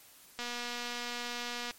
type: click train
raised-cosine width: 0.2 ms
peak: -21 dBFS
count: 319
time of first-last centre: 0.39-1.71 s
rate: 241 Hz
effects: white hiss -57 dBFS RMS until 1.78 s + MP3 64 kbps